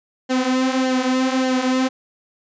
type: tone with flanger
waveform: sawtooth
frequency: 258.3 Hz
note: C4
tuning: 22 cents flat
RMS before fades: -19 dBFS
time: 0.29-1.89 s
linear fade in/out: 20 ms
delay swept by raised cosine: 0.8 to 6.5 ms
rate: 1.7 Hz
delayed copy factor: -0.65
effects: resampled to 16000 Hz